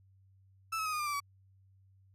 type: tone with pitch steps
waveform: 35% pulse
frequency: 1318.5 / 1286.9 / 1256.1 / 1225.9 / 1196.6 / 1167.9 / 1139.9 Hz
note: E6 / E6 / D#6 / D#6 / D6 / D6 / C#6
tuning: 0 / -42 / +16 / -26 / +32 / -10 / +48 cents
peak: -31 dBFS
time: 0.72-1.203 s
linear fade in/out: 10 ms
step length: 69 ms
effects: added 96 Hz sine -61 dBFS peak until 2.14 s + resampled to 32000 Hz